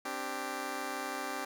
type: chord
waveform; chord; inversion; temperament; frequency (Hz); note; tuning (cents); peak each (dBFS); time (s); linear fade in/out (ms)
10% pulse; C suspended second; none; just; 261.6 / 294.3 / 392.4; C4 / D4 / G4; 0 / +4 / +2; -33; 0.05-1.45; 5
effects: none